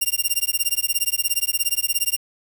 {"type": "tone with tremolo", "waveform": "5% pulse", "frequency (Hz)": 2792, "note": "F7", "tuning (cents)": -1, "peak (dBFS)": -7, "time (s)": [0.01, 2.17], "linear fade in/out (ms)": 10, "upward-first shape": "sine", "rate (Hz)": 17, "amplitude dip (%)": 100, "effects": ["7-bit"]}